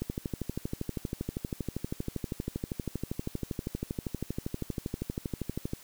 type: click train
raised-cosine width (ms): 3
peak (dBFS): -19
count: 73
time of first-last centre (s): 0.02-5.734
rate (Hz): 12.6
effects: white hiss -53 dBFS RMS until 5.83 s